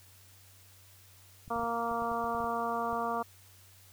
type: clicks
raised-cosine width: 5 ms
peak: -36 dBFS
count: 12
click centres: 1.479 / 1.561 / 1.596 / 1.634 / 1.914 / 2.021 / 2.116 / 2.242 / 2.349 / 2.404 / 2.443 / 2.93 s
type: harmonic tone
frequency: 232.8 Hz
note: A#3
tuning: 2 cents flat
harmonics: 1 / 2 / 3 / 4 / 5 / 6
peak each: -40 / -38 / -35 / -37 / -35 / -44 dBFS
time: 1.5-3.23 s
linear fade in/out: 10 ms
effects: added 95 Hz sine -59 dBFS peak until 3.92 s + white hiss -59 dBFS RMS until 3.92 s